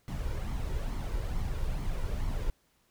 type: noise with flanger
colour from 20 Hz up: brown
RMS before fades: -32 dBFS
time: 0.08-2.5 s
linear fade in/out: 0 ms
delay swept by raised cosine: 0.92 to 2.12 ms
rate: 2.3 Hz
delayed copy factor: +0.5
effects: pink hiss -70 dBFS RMS until 2.9 s